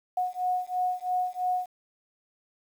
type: beating tone pair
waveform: sine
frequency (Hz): 728 / 731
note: F#5 / F#5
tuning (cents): -28 / -21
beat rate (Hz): 3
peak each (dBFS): -29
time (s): 0.17-1.66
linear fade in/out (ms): 5
effects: 9-bit